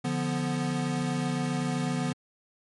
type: chord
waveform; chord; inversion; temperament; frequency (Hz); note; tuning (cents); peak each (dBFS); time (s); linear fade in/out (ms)
square; B diminished; first; equal; 146.83 / 174.61 / 246.9; D3 / F3 / B3; 0 / 0 / 0; -32 / -33 / -31; 0.04-2.13; 10
effects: MP3 48 kbps